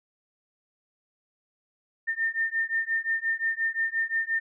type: beating tone pair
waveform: sine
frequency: 1808 / 1813.7 Hz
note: A6 / A#6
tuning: +47 / -48 cents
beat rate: 5.7 Hz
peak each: -28 dBFS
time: 2.07-4.4 s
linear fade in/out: 20 ms
effects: none